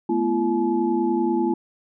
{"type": "tone cluster", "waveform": "sine", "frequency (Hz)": [216, 246.3, 339.8, 855], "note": ["A3", "B3", "F4", "A5"], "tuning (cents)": [-32, -5, -47, -50], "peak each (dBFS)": [-27, -25, -21, -28], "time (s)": [0.09, 1.54], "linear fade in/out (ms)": 5, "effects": []}